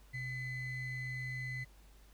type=ring-modulated tone; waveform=triangle; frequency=1070 Hz; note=C6; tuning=38 cents sharp; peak=-33 dBFS; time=0.13-1.65 s; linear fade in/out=20 ms; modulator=942 Hz; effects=added 50 Hz sine -58 dBFS peak until 2.13 s + pink hiss -66 dBFS RMS until 2.13 s